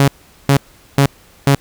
sawtooth tone bursts, 139.2 Hz, C#3, 8 cents sharp, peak -4 dBFS, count 4, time 0-1.55 s, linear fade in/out 2 ms, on 80 ms, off 410 ms, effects pink hiss -47 dBFS RMS until 1.6 s

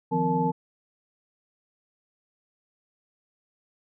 sine tone cluster, 154.6 / 174.5 / 258.3 / 463.4 / 868 Hz, D#3 / F3 / C4 / A#4 / A5, -11 / -1 / -22 / -10 / -24 cents, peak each -31 / -27 / -29 / -29 / -26 dBFS, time 0.11-0.52 s, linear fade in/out 20 ms, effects none

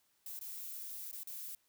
violet noise with dropouts, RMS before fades -45 dBFS, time 0.26-1.55 s, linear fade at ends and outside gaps 2 ms, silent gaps 0.392-0.411 / 1.114-1.128 / 1.234-1.272 s, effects white hiss -75 dBFS RMS until 1.68 s

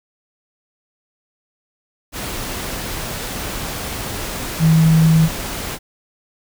sine tone in noise, 160.9 Hz, E3, 42 cents flat, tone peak -9 dBFS, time 4.59-5.29 s, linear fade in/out 50 ms, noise pink, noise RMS -26 dBFS, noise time 2.12-5.79 s, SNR +14 dB, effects none

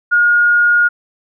sine tone, 1431 Hz, F6, 42 cents sharp, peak -8 dBFS, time 0.11-0.89 s, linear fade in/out 20 ms, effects none

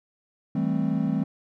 triangle chord, A minor seventh, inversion second, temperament equal with one note detuned, 163.3 / 196 / 220 / 261.6 Hz, E3 / G3 / A3 / C4, -16 / 0 / 0 / 0 cents, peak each -26 dBFS, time 0.55-1.24 s, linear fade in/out 5 ms, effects none

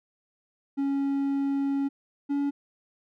triangle tone pair in turn, 277.2 / 283.2 Hz, C#4 / C#4, 0 / +37 cents, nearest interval unison, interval 37 cents, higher second, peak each -22 dBFS, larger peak neither, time 0.77-1.89 / 2.29-2.51 s, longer first, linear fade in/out 20 ms, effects none

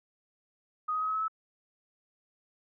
sine tone with pitch steps, 1246 / 1257.6 / 1269.2 / 1281 / 1292.9 / 1304.9 Hz, D#6 / D#6 / D#6 / E6 / E6 / E6, +2 / +18 / +34 / -50 / -34 / -18 cents, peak -28 dBFS, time 0.88-1.282 s, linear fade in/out 10 ms, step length 67 ms, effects none

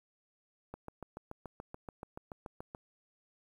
click train, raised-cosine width 1 ms, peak -29 dBFS, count 15, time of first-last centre 0.74-2.749 s, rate 6.97 Hz, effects 10-bit

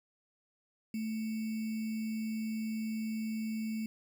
sine tone with sample-and-hold, 220 Hz, A3, in tune, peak -33 dBFS, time 0.94-3.86 s, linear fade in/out 2 ms, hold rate 2450 Hz, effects none

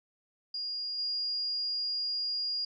sine tone with level steps, 4842 Hz, D#8, 48 cents flat, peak -33 / -30 dBFS, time 0.54-2.65 s, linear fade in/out 5 ms, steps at 0.98 s, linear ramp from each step 10 ms, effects none

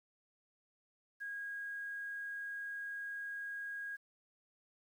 sine tone with quantisation, 1638 Hz, G#6, 24 cents flat, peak -40 dBFS, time 1.2-3.97 s, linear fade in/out 20 ms, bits 11, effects none

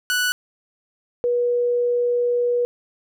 sawtooth / sine tone pair in turn, 1480 / 484.3 Hz, F#6 / B4, 0 / -34 cents, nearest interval octave + perfect fifth, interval 1934 cents, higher first, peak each -15 / -17 dBFS, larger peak first, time 0.1-0.32 / 1.24-2.65 s, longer second, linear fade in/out 0 ms, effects none

